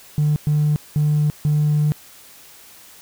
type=tone bursts at uneven times; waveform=triangle; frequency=149.7 Hz; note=D3; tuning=33 cents sharp; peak=-11 dBFS; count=4; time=0.18-0.36 / 0.47-0.76 / 0.96-1.3 / 1.45-1.92 s; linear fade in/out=0 ms; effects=tanh soft clip ceiling -11 dBFS + white hiss -45 dBFS RMS until 3.01 s